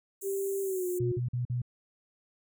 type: high-pass noise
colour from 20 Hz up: pink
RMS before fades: -43 dBFS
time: 0.21-0.99 s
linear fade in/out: 10 ms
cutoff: 6700 Hz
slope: 96 dB/octave
type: tone with pitch glide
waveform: sine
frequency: 392 to 359.5 Hz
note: G4 to F#4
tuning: 0 to -50 cents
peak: -29 dBFS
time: 0.22-1.2 s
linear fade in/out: 50 ms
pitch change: -150 cents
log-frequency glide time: 0.62-0.88 s
type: tone bursts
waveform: sine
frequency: 122.7 Hz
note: B2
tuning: 11 cents flat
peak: -28 dBFS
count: 4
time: 1-1.618 s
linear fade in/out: 5 ms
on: 120 ms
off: 46 ms
effects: none